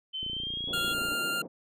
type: tone with pitch glide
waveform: sine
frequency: 3073 to 3351 Hz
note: G7 to G#7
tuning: -35 to +15 cents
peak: -32 dBFS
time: 0.13-0.94 s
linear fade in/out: 20 ms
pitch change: +150 cents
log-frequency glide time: 0.29-0.7 s
type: click train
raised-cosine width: 3 ms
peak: -31 dBFS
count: 27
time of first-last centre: 0.23-1.12 s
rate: 29.2 Hz
type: band-pass noise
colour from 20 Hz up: white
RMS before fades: -41 dBFS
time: 0.67-1.48 s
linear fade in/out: 20 ms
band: 160 to 560 Hz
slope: 24 dB/octave
type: tone with vibrato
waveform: 25% pulse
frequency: 1396.9 Hz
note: F6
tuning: in tune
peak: -25 dBFS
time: 0.73-1.42 s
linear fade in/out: 5 ms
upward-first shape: sine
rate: 10 Hz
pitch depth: 8 cents each way
effects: none

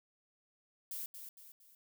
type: noise with echo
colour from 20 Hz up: violet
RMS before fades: -42 dBFS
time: 0.91-1.06 s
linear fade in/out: 2 ms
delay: 230 ms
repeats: 3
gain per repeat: -7 dB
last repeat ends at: 1.75 s
effects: none

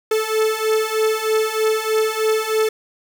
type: beating tone pair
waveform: 45% pulse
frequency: 435.3 / 438.5 Hz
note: A4 / A4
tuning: -19 / -6 cents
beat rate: 3.2 Hz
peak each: -21 / -19 dBFS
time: 0.11-2.69 s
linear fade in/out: 5 ms
effects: 8-bit

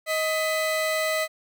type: tone pair together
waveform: 35% pulse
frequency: 629.1 / 2000 Hz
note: D#5 / B6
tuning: +19 / +21 cents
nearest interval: octave + minor sixth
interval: 2002 cents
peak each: -23 / -26 dBFS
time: 0.06-1.28 s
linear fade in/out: 50 ms
effects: none

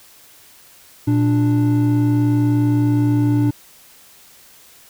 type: tone pair together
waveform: triangle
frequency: 117.93 / 294.1 Hz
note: A#2 / D4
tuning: +21 / +3 cents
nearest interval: octave + major third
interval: 1582 cents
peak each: -14 dBFS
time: 1.07-3.51 s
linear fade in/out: 10 ms
effects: white hiss -47 dBFS RMS until 4.89 s

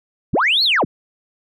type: linear two-way sweep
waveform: sine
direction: up then down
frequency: 37.97 to 4435 to 37.97 Hz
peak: -12 dBFS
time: 0.33-0.85 s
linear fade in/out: 10 ms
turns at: 0.63 s
effects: tanh soft clip ceiling -8 dBFS

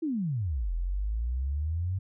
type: exponential two-way sweep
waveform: sine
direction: down then up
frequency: 340.9 to 41.2 to 97 Hz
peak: -27 dBFS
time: 0.02-1.99 s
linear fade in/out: 10 ms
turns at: 0.73 s
effects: none

